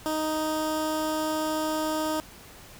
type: tone with notch filter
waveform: 15% pulse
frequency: 311.3 Hz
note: D#4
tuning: 1 cent sharp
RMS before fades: -28 dBFS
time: 0.06-2.2 s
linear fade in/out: 0 ms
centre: 2300 Hz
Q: 1.5
effects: pink hiss -48 dBFS RMS until 2.79 s